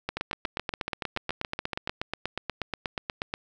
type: two click trains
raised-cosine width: 0.3 ms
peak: -14 / -13 dBFS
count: 13 / 28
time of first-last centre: 0.17-1.875 / 0.09-3.339 s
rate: 7.04 / 8.31 Hz
effects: none